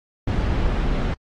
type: noise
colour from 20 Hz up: brown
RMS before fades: -21 dBFS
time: 0.27-1.14 s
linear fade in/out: 5 ms
effects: low-pass 4000 Hz 12 dB/octave + AAC 32 kbps